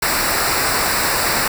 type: noise with comb filter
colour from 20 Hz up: pink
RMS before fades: -18 dBFS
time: 0.02-1.48 s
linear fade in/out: 5 ms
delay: 0.31 ms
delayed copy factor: -0.75
effects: none